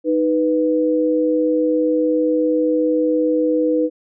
sine tone pair together, 311.1 / 493.9 Hz, D#4 / B4, 0 / 0 cents, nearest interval minor sixth, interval 800 cents, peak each -17 dBFS, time 0.04-3.9 s, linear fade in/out 50 ms, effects none

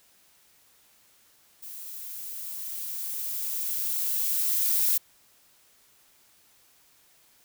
violet noise with level ramp, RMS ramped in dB -41 to -23 dBFS, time 1.62-4.98 s, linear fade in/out 10 ms, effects white hiss -61 dBFS RMS until 7.44 s

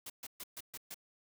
white noise bursts, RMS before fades -45 dBFS, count 6, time 0.06-0.944 s, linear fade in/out 5 ms, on 39 ms, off 130 ms, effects none

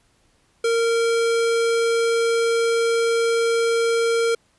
square tone, 461.6 Hz, A#4, 17 cents flat, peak -18 dBFS, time 0.64-4.35 s, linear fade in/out 5 ms, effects pink hiss -62 dBFS RMS until 4.58 s + resampled to 24000 Hz

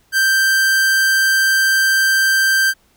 45% pulse tone, 1568 Hz, G6, in tune, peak -12 dBFS, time 0.12-2.74 s, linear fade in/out 50 ms, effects pink hiss -57 dBFS RMS until 2.96 s

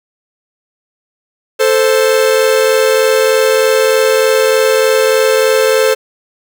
45% pulse tone pair together, 440 / 523.3 Hz, A4 / C5, 0 / 0 cents, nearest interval minor third, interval 300 cents, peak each -11 dBFS, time 1.59-5.95 s, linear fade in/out 20 ms, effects none

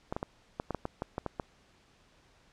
clicks, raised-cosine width 1 ms, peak -19 dBFS, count 11, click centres 0.125 / 0.165 / 0.229 / 0.599 / 0.707 / 0.747 / 0.854 / 1.021 / 1.181 / 1.263 / 1.398 s, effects pink hiss -64 dBFS RMS until 2.52 s + low-pass 6000 Hz 12 dB/octave

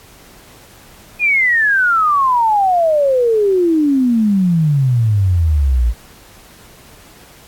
sine exponential sweep, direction down, 2489 to 55 Hz, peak -10 dBFS, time 1.19-5.94 s, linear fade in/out 50 ms, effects pink hiss -43 dBFS RMS until 7.47 s + AAC 64 kbps

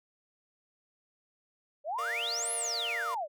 sine exponential two-way sweep, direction up then down, 555 to 11175 to 555 Hz, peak -31 dBFS, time 1.84-3.28 s, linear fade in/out 50 ms, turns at 2.53 s
sawtooth chord, Bb major, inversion none, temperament equal with one note detuned, 466.2 / 598.6 / 698.5 Hz, Bb4 / D5 / F5, 0 / +33 / 0 cents, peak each -39 / -41 / -36 dBFS, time 1.98-3.15 s, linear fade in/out 10 ms
effects none

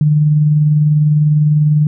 sine tone with tremolo, 150.5 Hz, D3, 43 cents sharp, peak -6 dBFS, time 0.01-1.87 s, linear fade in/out 2 ms, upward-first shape triangle, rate 20 Hz, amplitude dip 40%, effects none

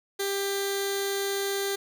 15% pulse tone with notch filter, 395.9 Hz, G4, 17 cents sharp, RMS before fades -29 dBFS, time 0.19-1.76 s, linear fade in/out 10 ms, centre 1000 Hz, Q 0.58, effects none

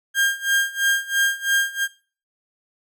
35% pulse tone with tremolo, 1606 Hz, G6, 41 cents sharp, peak -14 dBFS, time 0.14-1.88 s, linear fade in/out 50 ms, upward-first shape sine, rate 3 Hz, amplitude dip 90%, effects noise-tail reverb RT60 0.4 s tail -20 dB re dry

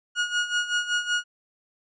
30% pulse tone with tremolo, 1444 Hz, F#6, 43 cents flat, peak -18 dBFS, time 0.15-1.24 s, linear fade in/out 50 ms, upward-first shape sine, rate 5.3 Hz, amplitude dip 75%, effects resampled to 16000 Hz

